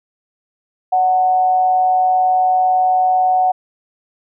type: tone with amplitude modulation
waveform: sine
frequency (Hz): 740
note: F#5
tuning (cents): 0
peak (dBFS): -9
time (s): 0.92-3.52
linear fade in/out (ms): 10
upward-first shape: sine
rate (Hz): 162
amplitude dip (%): 40
effects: none